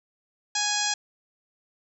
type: harmonic tone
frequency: 830.6 Hz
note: G#5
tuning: in tune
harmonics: 1 / 2 / 3 / 4 / 5 / 6 / 7 / 8 / 9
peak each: -32 / -32 / -35 / -32 / -33 / -32 / -32 / -33 / -33 dBFS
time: 0.55-0.94 s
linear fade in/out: 5 ms
effects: none